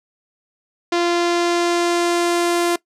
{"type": "tone with low-pass filter sweep", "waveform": "sawtooth", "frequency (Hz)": 345.8, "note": "F4", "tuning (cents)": -17, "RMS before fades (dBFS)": -18, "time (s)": [0.92, 2.76], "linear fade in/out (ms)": 5, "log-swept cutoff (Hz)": [5100, 11000], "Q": 1.1, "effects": ["noise-tail reverb RT60 0.1 s tail -20 dB re dry"]}